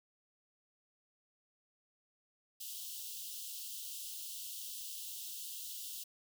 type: high-pass noise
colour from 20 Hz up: white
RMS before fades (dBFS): -45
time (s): 2.6-6.04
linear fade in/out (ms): 10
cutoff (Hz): 2800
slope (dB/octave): 96
effects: none